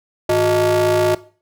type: ring-modulated tone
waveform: square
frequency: 130 Hz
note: C3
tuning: 11 cents flat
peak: -11 dBFS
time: 0.29-1.15 s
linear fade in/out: 5 ms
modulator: 492 Hz
effects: noise-tail reverb RT60 0.4 s tail -18 dB re dry